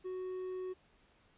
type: tone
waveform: triangle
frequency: 370.3 Hz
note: F#4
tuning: 1 cent sharp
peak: -36 dBFS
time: 0.04-0.74 s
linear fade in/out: 20 ms
effects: pink hiss -68 dBFS RMS until 1.37 s + resampled to 8000 Hz